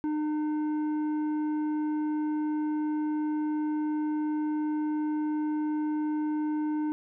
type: tone with tanh clipping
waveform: sine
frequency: 303.8 Hz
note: D#4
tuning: 41 cents flat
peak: -28 dBFS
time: 0.04-6.92 s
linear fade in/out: 0 ms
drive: 8 dB
effects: none